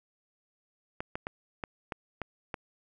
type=clicks; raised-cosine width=0.5 ms; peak=-19 dBFS; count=7; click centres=1.005 / 1.155 / 1.269 / 1.638 / 1.922 / 2.217 / 2.542 s; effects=none